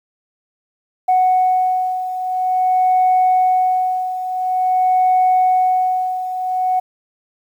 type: beating tone pair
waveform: sine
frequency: 740 / 740.48 Hz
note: F#5 / F#5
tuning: 0 / +1 cents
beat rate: 0.48 Hz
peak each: -13 / -18 dBFS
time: 1.08-6.8 s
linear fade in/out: 10 ms
effects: tanh soft clip ceiling -7 dBFS + 8-bit